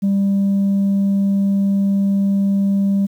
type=tone; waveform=sine; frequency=197.6 Hz; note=G3; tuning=14 cents sharp; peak=-11 dBFS; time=0.02-3.07 s; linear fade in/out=20 ms; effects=tanh soft clip ceiling -12 dBFS + 8-bit